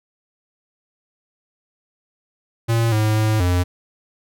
square tone with pitch steps, 115.2 / 108 / 108.6 / 89.2 Hz, A#2 / A2 / A2 / F2, -20 / -32 / -22 / +37 cents, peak -16 dBFS, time 2.68-3.64 s, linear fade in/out 20 ms, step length 240 ms, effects none

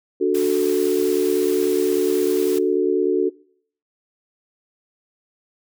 sine chord, D major, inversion none, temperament equal, 293.7 / 370 / 440 Hz, D4 / F#4 / A4, 0 / 0 / 0 cents, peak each -23 / -18 / -21 dBFS, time 0.2-3.3 s, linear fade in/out 20 ms
white noise, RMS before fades -34 dBFS, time 0.34-2.59 s, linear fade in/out 10 ms
effects noise-tail reverb RT60 0.6 s tail -23 dB re dry

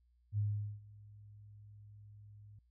sine tone with ADSR envelope, 103.83 Hz, G#2, in tune, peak -30 dBFS, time 0.32-2.59 s, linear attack 60 ms, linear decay 420 ms, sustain -23 dB, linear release 4 ms, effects added 60 Hz sine -68 dBFS peak until 2.7 s

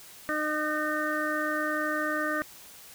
harmonic tone, 304.7 Hz, D#4, 36 cents flat, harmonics 1 / 2 / 4 / 5 / 6, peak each -33 / -33 / -33 / -33 / -33 dBFS, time 0.29-2.42 s, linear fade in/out 0 ms, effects white hiss -49 dBFS RMS until 2.94 s

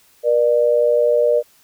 sine tone pair together, 478.2 / 598 Hz, A#4 / D5, +44 / +31 cents, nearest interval major third, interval 387 cents, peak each -15 dBFS, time 0.23-1.43 s, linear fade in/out 50 ms, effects white hiss -54 dBFS RMS until 1.63 s

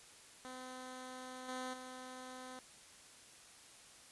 10% pulse tone with level steps, 255.8 Hz, C4, 39 cents flat, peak -39 / -33 / -40 dBFS, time 0.45-2.59 s, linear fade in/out 0 ms, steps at 1.48 / 1.73 s, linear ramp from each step 10 ms, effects white hiss -59 dBFS RMS until 4.11 s + resampled to 24000 Hz

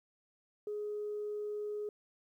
sine tone, 418.2 Hz, G#4, 12 cents sharp, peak -35 dBFS, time 0.67-1.89 s, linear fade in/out 2 ms, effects tanh soft clip ceiling -31 dBFS + 12-bit

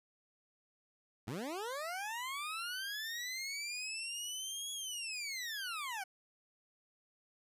20% pulse linear two-way sweep, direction up then down, 92.5 to 3362 to 729 Hz, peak -34 dBFS, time 1.27-6.04 s, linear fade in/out 10 ms, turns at 4.72 s, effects resampled to 32000 Hz

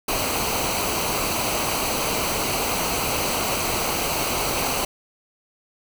pink noise with comb filter, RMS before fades -24 dBFS, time 0.08-4.85 s, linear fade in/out 5 ms, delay 0.57 ms, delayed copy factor -0.6, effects none

